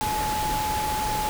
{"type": "tone in noise", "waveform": "sine", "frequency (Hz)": 853, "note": "G#5", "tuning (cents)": 46, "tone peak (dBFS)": -25, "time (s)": [0.01, 1.29], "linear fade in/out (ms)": 0, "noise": "pink", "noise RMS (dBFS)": -30, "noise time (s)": [0.01, 1.29], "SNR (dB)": 2, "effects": []}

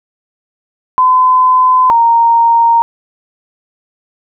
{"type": "tone pair in turn", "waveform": "sine", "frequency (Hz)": [1018, 928.2], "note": ["C6", "A#5"], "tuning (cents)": [-48, -8], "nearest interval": "major second", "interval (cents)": 160, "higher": "first", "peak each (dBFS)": -5, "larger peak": "neither", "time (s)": [[0.98, 1.9], [1.9, 2.82]], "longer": "neither", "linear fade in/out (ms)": 0, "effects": []}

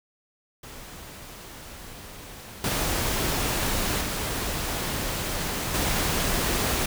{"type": "noise with level steps", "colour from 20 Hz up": "pink", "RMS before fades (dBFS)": [-42, -26, -29, -25], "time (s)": [0.63, 6.86], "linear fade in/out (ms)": 5, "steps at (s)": [2.64, 4.01, 5.74], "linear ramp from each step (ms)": 2, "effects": []}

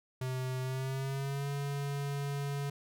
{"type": "tone with pitch glide", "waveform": "square", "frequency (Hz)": [128.9, 141.38], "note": ["C3", "C#3"], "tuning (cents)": [-26, 34], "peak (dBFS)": -34, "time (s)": [0.21, 2.7], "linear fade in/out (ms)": 5, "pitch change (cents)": 160, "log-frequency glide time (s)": [0.61, 1.48], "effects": []}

